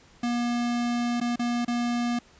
square tone with dropouts, 239.5 Hz, A#3, 47 cents sharp, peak -25 dBFS, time 0.23-2.19 s, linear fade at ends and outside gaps 5 ms, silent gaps 1.202-1.212 / 1.359-1.393 / 1.649-1.679 s, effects pink hiss -56 dBFS RMS until 2.39 s + resampled to 16000 Hz

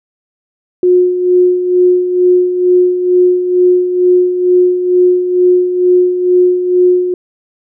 sine tone with tremolo, 361 Hz, F#4, 43 cents flat, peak -4 dBFS, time 0.83-7.14 s, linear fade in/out 2 ms, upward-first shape sine, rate 2.2 Hz, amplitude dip 60%, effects none

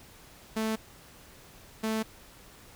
sawtooth tone pair in turn, 220 / 220 Hz, A3 / A3, 0 / 0 cents, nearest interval unison, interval 0 cents, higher neither, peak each -24 dBFS, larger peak neither, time 0.56-0.76 / 1.83-2.03 s, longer neither, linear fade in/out 10 ms, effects pink hiss -53 dBFS RMS until 2.75 s

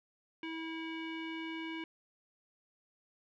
square tone with low-pass filter, 324.3 Hz, E4, 28 cents flat, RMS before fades -41 dBFS, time 0.43-1.84 s, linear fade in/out 2 ms, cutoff 2600 Hz, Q 6.3, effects none

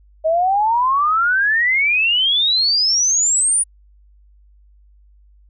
sine exponential sweep, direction up, 622.3 to 9700 Hz, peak -13 dBFS, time 0.24-3.64 s, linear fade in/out 20 ms, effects added 50 Hz sine -47 dBFS peak until 5.49 s

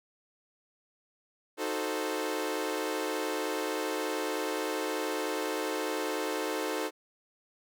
sawtooth chord, D# diminished seventh, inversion none, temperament equal, 311.1 / 370 / 440 / 523.3 Hz, D#4 / F#4 / A4 / C5, 0 / 0 / 0 / 0 cents, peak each -32 / -34 / -31 / -33 dBFS, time 1.57-6.91 s, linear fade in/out 50 ms, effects none

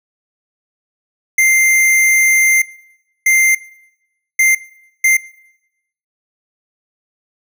square tone bursts at uneven times, 2093 Hz, C7, in tune, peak -9 dBFS, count 4, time 1.38-2.62 / 3.26-3.55 / 4.39-4.55 / 5.04-5.17 s, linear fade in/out 5 ms, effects noise-tail reverb RT60 0.9 s tail -22 dB re dry

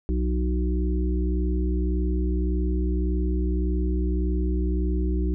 harmonic tone, 61.74 Hz, B1, in tune, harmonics 1 / 3 / 5 / 6, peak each -22 / -31 / -31 / -33 dBFS, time 0.09-5.34 s, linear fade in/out 0 ms, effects none

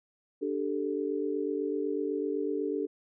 sine chord, D suspended fourth, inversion none, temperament equal, 293.7 / 392 / 440 Hz, D4 / G4 / A4, 0 / 0 / 0 cents, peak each -33 dBFS, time 0.41-2.87 s, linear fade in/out 20 ms, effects none

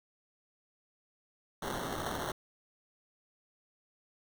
white noise with sample-and-hold, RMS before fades -37 dBFS, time 1.62-2.32 s, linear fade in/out 5 ms, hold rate 2450 Hz, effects none

